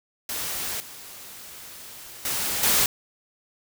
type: noise with level steps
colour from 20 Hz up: white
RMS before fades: -30 / -42 / -27 / -20 dBFS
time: 0.29-2.86 s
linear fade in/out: 2 ms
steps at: 0.8 / 2.25 / 2.63 s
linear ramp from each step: 2 ms
effects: none